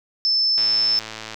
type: tone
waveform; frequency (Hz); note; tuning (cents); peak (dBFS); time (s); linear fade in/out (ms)
sine; 5274; E8; 0; -16; 0.25-0.99; 0
type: click train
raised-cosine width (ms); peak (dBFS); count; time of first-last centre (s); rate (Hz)
0.2; -15; 85; 0.58-1.344; 110
effects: none